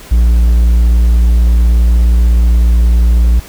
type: tone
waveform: triangle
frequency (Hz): 58.27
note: A#1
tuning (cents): 0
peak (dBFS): -3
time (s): 0.11-3.4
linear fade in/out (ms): 10
effects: pink hiss -34 dBFS RMS until 3.48 s